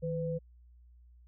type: tone pair together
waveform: sine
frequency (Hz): 157.93 / 503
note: D#3 / B4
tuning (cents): +26 / +32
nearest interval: octave + minor sixth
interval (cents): 2006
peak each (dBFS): -34 / -34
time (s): 0.02-0.39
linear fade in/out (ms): 20
effects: added 60 Hz sine -55 dBFS peak until 1.27 s